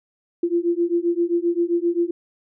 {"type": "beating tone pair", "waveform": "sine", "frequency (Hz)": [340, 347.6], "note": ["F4", "F4"], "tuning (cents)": [-46, -8], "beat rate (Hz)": 7.6, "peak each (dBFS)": -21, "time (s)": [0.43, 2.11], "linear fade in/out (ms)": 5, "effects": []}